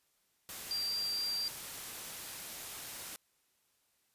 sine tone in noise, 4726 Hz, D8, 10 cents sharp, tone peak -33 dBFS, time 0.71-1.48 s, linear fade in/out 0 ms, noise white, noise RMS -44 dBFS, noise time 0.49-3.16 s, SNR +8 dB, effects white hiss -75 dBFS RMS until 4.14 s + resampled to 32000 Hz

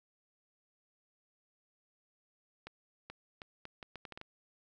accelerating click train, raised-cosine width 0.3 ms, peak -29 dBFS, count 10, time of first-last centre 2.67-4.214 s, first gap 430 ms, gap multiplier 0.74, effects none

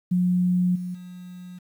sine tone with level steps, 179.9 Hz, F#3, 48 cents flat, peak -18 / -28 / -37 dBFS, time 0.11-1.59 s, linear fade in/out 10 ms, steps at 0.75 / 0.94 s, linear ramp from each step 10 ms, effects 9-bit

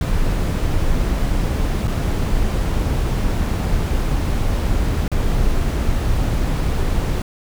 brown noise with dropouts, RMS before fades -18 dBFS, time 0.01-7.22 s, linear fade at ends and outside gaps 2 ms, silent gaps 1.874-1.878 / 5.08-5.116 s, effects none

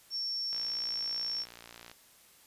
sine tone, 5460 Hz, F8, 40 cents flat, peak -32 dBFS, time 0.1-1.46 s, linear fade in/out 50 ms
click train, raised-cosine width 0.2 ms, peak -30 dBFS, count 82, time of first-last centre 0.53-1.915 s, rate 58.5 Hz
effects white hiss -60 dBFS RMS until 2.46 s + resampled to 32000 Hz

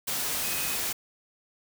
sine tone in noise, 2521 Hz, D#7, 22 cents sharp, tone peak -38 dBFS, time 0.43-0.77 s, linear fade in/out 10 ms, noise white, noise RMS -30 dBFS, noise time 0.07-0.93 s, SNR -11 dB, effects none

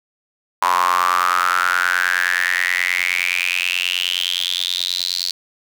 sawtooth tone with high-pass filter sweep, 89.5 Hz, F2, 43 cents sharp, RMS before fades -19 dBFS, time 0.62-5.31 s, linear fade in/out 0 ms, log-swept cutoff 1000 to 4400 Hz, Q 8.4, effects none

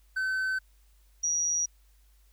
triangle / sine tone pair in turn, 1528 / 5769 Hz, G6 / F#8, -45 / -45 cents, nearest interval octave + major seventh, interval 2300 cents, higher second, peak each -25 dBFS, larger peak neither, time 0.16-0.59 / 1.23-1.66 s, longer neither, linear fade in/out 10 ms, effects added 50 Hz sine -58 dBFS peak until 2.32 s + white hiss -69 dBFS RMS until 2.32 s

